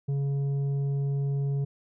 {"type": "tone with tanh clipping", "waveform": "sine", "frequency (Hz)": 139.7, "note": "C#3", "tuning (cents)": 14, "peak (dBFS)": -26, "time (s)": [0.08, 1.65], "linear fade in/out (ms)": 10, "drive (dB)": 6, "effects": []}